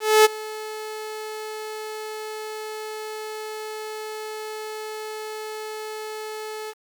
sawtooth tone with ADSR envelope, 431.8 Hz, A4, 33 cents flat, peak -6 dBFS, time 0-6.74 s, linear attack 250 ms, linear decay 22 ms, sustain -21 dB, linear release 47 ms, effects 8-bit

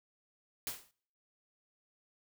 white noise with exponential decay, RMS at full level -35 dBFS, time 0.67-0.91 s, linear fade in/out 1 ms, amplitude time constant 52 ms, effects noise-tail reverb RT60 0.6 s tail -26 dB re dry

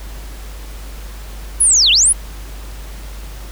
sine linear two-way sweep, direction down then up, 10790 to 2637 to 10790 Hz, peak -8 dBFS, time 1.6-2.13 s, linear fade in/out 10 ms, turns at 1.91 s, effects added 50 Hz sine -28 dBFS peak until 3.51 s + pink hiss -38 dBFS RMS until 3.51 s

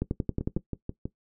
two click trains, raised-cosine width 3 ms, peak -19 / -14 dBFS, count 5 / 7, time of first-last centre 0.41-1.055 / 0.02-0.565 s, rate 6.2 / 11 Hz, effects noise-tail reverb RT60 0.1 s tail -17 dB re dry

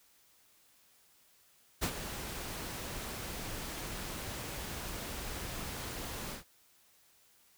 pink noise with ADSR envelope, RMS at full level -31 dBFS, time 1.81-6.44 s, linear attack 24 ms, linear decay 68 ms, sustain -10 dB, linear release 120 ms, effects white hiss -66 dBFS RMS until 7.57 s

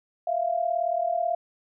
sine tone pair together, 659.3 / 697.6 Hz, E5 / F5, 0 / -2 cents, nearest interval minor second, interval 98 cents, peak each -27 / -25 dBFS, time 0.27-1.35 s, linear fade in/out 5 ms, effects none

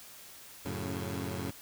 15% pulse chord, F# minor, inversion none, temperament equal with one note detuned, 91.23 / 110 / 138.59 Hz, F#2 / A2 / C#3, -24 / 0 / 0 cents, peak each -31 / -34 / -34 dBFS, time 0.65-1.51 s, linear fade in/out 10 ms, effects white hiss -51 dBFS RMS until 1.61 s

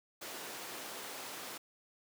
pink high-pass noise, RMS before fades -45 dBFS, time 0.21-1.58 s, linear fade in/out 10 ms, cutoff 370 Hz, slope 12 dB/octave, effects none

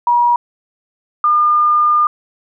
sine tone pair in turn, 959 / 1208.3 Hz, A#5 / D6, +49 / +49 cents, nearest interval major third, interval 400 cents, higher second, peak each -9 dBFS, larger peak neither, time 0.07-0.36 / 1.24-2.07 s, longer second, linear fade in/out 2 ms, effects none

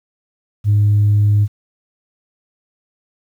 sine tone, 103.6 Hz, G#2, 4 cents flat, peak -8 dBFS, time 0.64-1.48 s, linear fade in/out 50 ms, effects tanh soft clip ceiling -7 dBFS + 8-bit

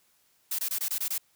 blue noise bursts, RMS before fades -30 dBFS, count 7, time 0.51-1.181 s, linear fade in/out 5 ms, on 77 ms, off 22 ms, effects white hiss -67 dBFS RMS until 1.35 s

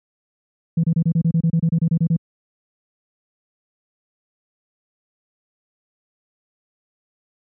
sine tone bursts, 164.81 Hz, E3, in tune, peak -12 dBFS, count 15, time 0.77-2.165 s, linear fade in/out 5 ms, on 65 ms, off 30 ms, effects tanh soft clip ceiling -10 dBFS + high-pass 100 Hz 12 dB/octave

